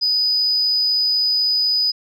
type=tone; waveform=sine; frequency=4978 Hz; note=D#8; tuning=in tune; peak=-14 dBFS; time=0.01-1.92 s; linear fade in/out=20 ms; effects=tanh soft clip ceiling -11 dBFS